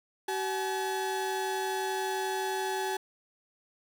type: tone pair together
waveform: 35% pulse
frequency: 380.6 / 852.7 Hz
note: F#4 / G#5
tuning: +49 / +45 cents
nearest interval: octave + major second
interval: 1396 cents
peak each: -31 / -31 dBFS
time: 0.28-2.97 s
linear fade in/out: 5 ms
effects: none